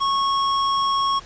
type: tone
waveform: square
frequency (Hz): 1100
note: C#6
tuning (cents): -14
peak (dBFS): -19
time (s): 0-1.2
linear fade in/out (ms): 20
effects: pink hiss -44 dBFS RMS until 1.25 s + resampled to 16000 Hz